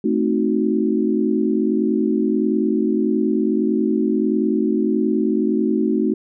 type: chord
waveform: sine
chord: A diminished seventh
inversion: none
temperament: equal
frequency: 220 / 261.6 / 311.1 / 370 Hz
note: A3 / C4 / Eb4 / Gb4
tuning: 0 / 0 / 0 / 0 cents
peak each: -20 / -23 / -21 / -22 dBFS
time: 0.04-6.14 s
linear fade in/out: 5 ms
effects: none